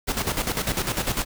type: noise with tremolo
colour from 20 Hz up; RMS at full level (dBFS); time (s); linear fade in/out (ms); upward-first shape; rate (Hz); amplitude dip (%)
pink; -24; 0.07-1.25; 20; square; 10; 65
effects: none